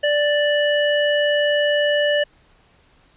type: harmonic tone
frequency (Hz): 587.3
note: D5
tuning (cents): 0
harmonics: 1 / 3 / 5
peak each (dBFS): -17 / -22 / -24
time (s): 0.03-2.24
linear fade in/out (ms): 10
effects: pink hiss -56 dBFS RMS until 3.16 s + resampled to 8000 Hz